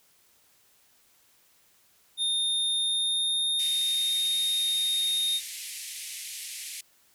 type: tone with pitch glide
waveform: square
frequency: 3650 to 3699 Hz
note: A#7 to A#7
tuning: -37 to -14 cents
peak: -25 dBFS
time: 2.17-5.41 s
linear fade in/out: 50 ms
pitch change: +23 cents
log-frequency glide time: 2.76-4.34 s
type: band-pass noise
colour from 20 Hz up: white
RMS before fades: -39 dBFS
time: 3.59-6.81 s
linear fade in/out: 5 ms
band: 2000 to 12000 Hz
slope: 48 dB/octave
effects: white hiss -63 dBFS RMS until 7.14 s